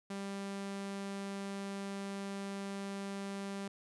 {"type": "tone", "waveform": "sawtooth", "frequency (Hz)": 197.6, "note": "G3", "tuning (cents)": 14, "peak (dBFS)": -35, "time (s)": [0.1, 3.68], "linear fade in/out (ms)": 5, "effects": ["resampled to 24000 Hz"]}